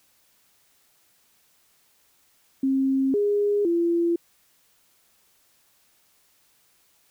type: tone with pitch steps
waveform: sine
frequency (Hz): 267.9 / 410.5 / 340.4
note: C4 / G#4 / F4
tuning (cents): +41 / -20 / -44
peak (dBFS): -19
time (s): 2.63-4.16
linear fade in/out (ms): 5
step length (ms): 510
effects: white hiss -63 dBFS RMS until 7.1 s